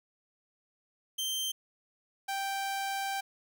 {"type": "tone pair in turn", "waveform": "sawtooth", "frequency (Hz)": [3136, 784], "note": ["G7", "G5"], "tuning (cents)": [0, 0], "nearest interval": "2 octaves", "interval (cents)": 2400, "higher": "first", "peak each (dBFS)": -28, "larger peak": "neither", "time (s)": [[1.18, 1.52], [2.28, 3.21]], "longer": "second", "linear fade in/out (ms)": 10, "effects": []}